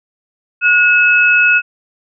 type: tone pair together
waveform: sine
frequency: 1450 / 2584 Hz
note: F#6 / E7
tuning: -35 / -35 cents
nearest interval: minor seventh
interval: 1000 cents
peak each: -10 dBFS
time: 0.61-1.62 s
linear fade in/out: 50 ms
effects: none